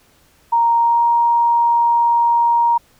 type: tone with pitch glide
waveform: sine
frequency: 932.3 to 939.3 Hz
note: A#5 to A#5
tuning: 0 to +13 cents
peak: -11 dBFS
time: 0.52-2.78 s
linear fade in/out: 10 ms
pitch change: +13 cents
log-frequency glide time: 0.78-1.02 s
effects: pink hiss -54 dBFS RMS until 2.99 s